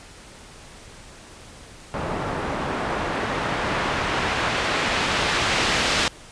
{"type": "noise with low-pass filter sweep", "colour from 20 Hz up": "white", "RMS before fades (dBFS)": -24, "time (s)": [1.94, 6.08], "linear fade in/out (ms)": 0, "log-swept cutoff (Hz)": [860, 4000], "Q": 0.7, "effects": ["pink hiss -44 dBFS RMS until 6.31 s", "resampled to 22050 Hz"]}